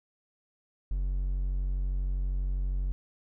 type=tone; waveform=triangle; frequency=46.25 Hz; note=F#1; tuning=in tune; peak=-25 dBFS; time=0.91-2.92 s; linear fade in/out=0 ms; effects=none

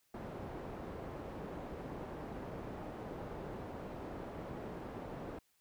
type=low-pass noise; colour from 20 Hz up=white; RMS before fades=-45 dBFS; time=0.14-5.39 s; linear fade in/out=5 ms; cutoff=580 Hz; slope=12 dB/octave; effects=white hiss -75 dBFS RMS until 5.6 s

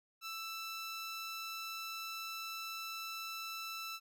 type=tone; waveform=15% pulse; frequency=1326 Hz; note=E6; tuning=10 cents sharp; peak=-35 dBFS; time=0.21-4 s; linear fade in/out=50 ms; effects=none

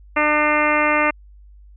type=harmonic tone; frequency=300 Hz; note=D4; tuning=37 cents sharp; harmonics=1 / 2 / 3 / 4 / 5 / 6 / 7 / 8 / 9; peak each=-24 / -22 / -24 / -21 / -26 / -26 / -21 / -26 / -27 dBFS; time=0.16-1.11 s; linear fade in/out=10 ms; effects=added 50 Hz sine -42 dBFS peak until 1.76 s

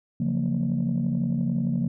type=chord; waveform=sine; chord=Gb major seventh; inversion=second; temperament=just; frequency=138.75 / 173.43 / 185 / 231.2 Hz; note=Db3 / F3 / Gb3 / Bb3; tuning=+2 / -12 / 0 / -14 cents; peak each=-27 / -26 / -31 / -25 dBFS; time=0.2-1.88 s; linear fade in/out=5 ms; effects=tanh soft clip ceiling -17 dBFS

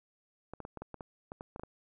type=clicks; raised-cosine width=1 ms; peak=-28 dBFS; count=12; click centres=0.536 / 0.603 / 0.651 / 0.773 / 0.82 / 0.943 / 1.008 / 1.319 / 1.409 / 1.561 / 1.596 / 1.635 s; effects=none

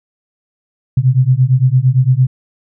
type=beating tone pair; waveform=sine; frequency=124.6 / 133.4 Hz; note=B2 / C3; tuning=+16 / +34 cents; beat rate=8.8 Hz; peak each=-11 dBFS; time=0.97-2.27 s; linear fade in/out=5 ms; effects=none

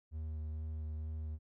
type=tone with vibrato; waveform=triangle; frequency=77.78 Hz; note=D#2; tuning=in tune; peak=-36 dBFS; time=0.11-1.39 s; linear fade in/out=50 ms; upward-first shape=sine; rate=2.2 Hz; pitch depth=15 cents each way; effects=none

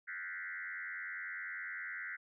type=tone with frequency modulation; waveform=sine; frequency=1748 Hz; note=A6; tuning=12 cents flat; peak=-40 dBFS; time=0.07-2.17 s; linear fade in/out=20 ms; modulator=89.9 Hz; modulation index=3.5; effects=none

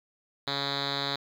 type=tone with low-pass filter; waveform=5% pulse; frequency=140 Hz; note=C#3; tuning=18 cents sharp; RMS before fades=-31 dBFS; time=0.47-1.16 s; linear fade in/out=5 ms; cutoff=3900 Hz; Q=6.8; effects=9-bit

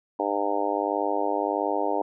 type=harmonic tone; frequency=101.5 Hz; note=G#2; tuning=39 cents flat; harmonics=3 / 4 / 5 / 6 / 7 / 8 / 9; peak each=-31 / -31 / -31 / -31 / -31 / -31 / -31 dBFS; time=0.19-2.02 s; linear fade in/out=5 ms; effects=none

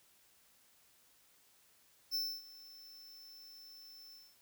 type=tone with ADSR envelope; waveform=square; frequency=5320 Hz; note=E8; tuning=15 cents sharp; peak=-33 dBFS; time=2.11-4.37 s; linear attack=35 ms; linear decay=270 ms; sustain=-20 dB; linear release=240 ms; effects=white hiss -68 dBFS RMS until 4.41 s

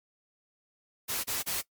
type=noise bursts; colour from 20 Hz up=white; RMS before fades=-32 dBFS; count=3; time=1.08-1.62 s; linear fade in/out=20 ms; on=160 ms; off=30 ms; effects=noise-tail reverb RT60 0.1 s tail -20 dB re dry + MP3 96 kbps

